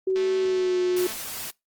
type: tone with pitch glide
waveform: sine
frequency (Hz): 378 to 361.8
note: F#4 to F#4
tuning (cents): +37 to -39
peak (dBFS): -20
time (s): 0.07-1.07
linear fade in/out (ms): 5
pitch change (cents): -76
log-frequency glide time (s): 0.39-0.8
type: click train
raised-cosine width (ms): 0.2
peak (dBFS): -21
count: 213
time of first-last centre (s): 0.16-1.128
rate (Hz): 219
type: noise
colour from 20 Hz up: white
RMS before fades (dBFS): -34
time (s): 0.96-1.51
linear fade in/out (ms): 10
effects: noise-tail reverb RT60 0.2 s tail -24 dB re dry + Opus 24 kbps